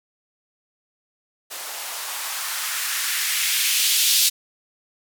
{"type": "noise with band-pass filter sweep", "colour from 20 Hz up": "violet", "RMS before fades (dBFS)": -23, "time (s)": [1.5, 4.3], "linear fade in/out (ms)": 20, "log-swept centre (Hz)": [580, 3800], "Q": 1.5, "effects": []}